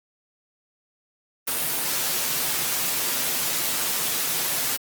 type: noise with comb filter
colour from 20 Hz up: white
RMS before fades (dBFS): -25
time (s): 1.47-4.77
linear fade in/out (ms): 10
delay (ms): 9.7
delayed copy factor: -0.5
effects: high-pass 100 Hz 12 dB/octave + Opus 32 kbps